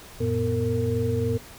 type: tone cluster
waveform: sine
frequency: 92.9 / 116.3 / 246.4 / 457.8 Hz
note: F#2 / A#2 / B3 / A#4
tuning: +7 / -4 / -4 / -31 cents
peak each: -29 / -26 / -30 / -26 dBFS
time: 0.2-1.38 s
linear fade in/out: 10 ms
effects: pink hiss -45 dBFS RMS until 1.58 s